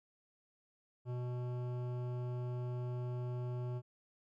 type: tone with hard clipping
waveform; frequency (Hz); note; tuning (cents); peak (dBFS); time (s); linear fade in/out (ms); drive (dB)
sine; 123.47; B2; 0; -39; 1.05-3.82; 50; 14
effects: none